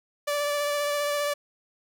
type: tone with vibrato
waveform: sawtooth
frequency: 582 Hz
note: D5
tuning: 16 cents flat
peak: -21 dBFS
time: 0.27-1.34 s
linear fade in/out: 10 ms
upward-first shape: sine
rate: 15 Hz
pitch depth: 15 cents each way
effects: none